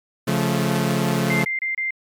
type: chord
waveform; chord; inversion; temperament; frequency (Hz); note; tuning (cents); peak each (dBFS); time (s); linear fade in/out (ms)
sawtooth; Db augmented; none; equal with one note detuned; 138.59 / 174.61 / 217.5; Db3 / F3 / A3; 0 / 0 / -20; -19; 0.27-1.45; 10
type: tone bursts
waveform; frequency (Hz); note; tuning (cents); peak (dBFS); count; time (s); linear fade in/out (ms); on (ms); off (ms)
sine; 2093; C7; 0; -21; 4; 1.3-1.907; 2; 130; 29
effects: MP3 96 kbps